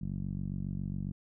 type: tone with low-pass filter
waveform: 10% pulse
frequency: 47.3 Hz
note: F#1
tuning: 39 cents sharp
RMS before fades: -36 dBFS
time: 0.01-1.12 s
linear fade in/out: 10 ms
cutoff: 180 Hz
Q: 2.3
effects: none